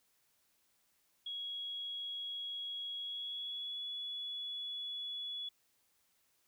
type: tone with pitch glide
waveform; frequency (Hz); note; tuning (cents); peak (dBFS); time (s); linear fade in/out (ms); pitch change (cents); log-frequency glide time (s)
sine; 3322 to 3400; G#7 to G#7; 0 to +40; -39; 1.26-5.49; 5; +40; 2.97-3.84
effects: white hiss -75 dBFS RMS until 6.47 s